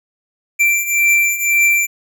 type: beating tone pair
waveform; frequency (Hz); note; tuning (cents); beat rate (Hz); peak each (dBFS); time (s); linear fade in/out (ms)
square; 2349 / 2350.9; D7 / D7; 0 / +1; 1.9; -18 / -14; 0.59-1.87; 20
effects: none